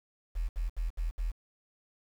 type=tone bursts; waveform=sine; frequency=41.2 Hz; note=E1; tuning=in tune; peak=-28 dBFS; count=5; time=0.35-1.318 s; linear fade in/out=20 ms; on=140 ms; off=67 ms; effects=tanh soft clip ceiling -24 dBFS + 9-bit